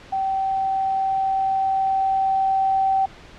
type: tone with level ramp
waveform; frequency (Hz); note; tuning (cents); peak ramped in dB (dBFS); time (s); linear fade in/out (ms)
sine; 772; G5; -27; -20 to -16; 0.12-3.06; 10
effects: pink hiss -44 dBFS RMS until 3.38 s + low-pass 4000 Hz 12 dB/octave